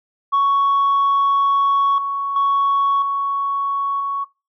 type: tone with level steps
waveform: sine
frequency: 1113 Hz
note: C#6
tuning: 7 cents sharp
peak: -11 / -19 / -12 / -17 / -19 dBFS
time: 0.32-4.25 s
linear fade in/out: 20 ms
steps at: 1.98 / 2.36 / 3.02 / 4 s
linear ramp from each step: 2 ms
effects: noise-tail reverb RT60 0.3 s tail -23 dB re dry + tanh soft clip ceiling -11 dBFS